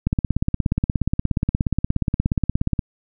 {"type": "click train", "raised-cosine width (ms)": 5, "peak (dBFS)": -6, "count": 47, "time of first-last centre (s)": [0.07, 2.792], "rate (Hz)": 16.9, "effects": []}